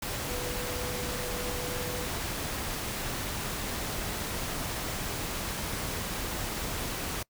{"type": "tone in noise", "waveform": "sine", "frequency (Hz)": 493.9, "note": "B4", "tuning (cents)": 0, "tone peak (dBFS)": -38, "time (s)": [0.28, 2.06], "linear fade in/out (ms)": 5, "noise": "pink", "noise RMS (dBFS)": -34, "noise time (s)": [0.02, 7.23], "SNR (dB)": -7, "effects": ["noise-tail reverb RT60 0.1 s tail -24 dB re dry"]}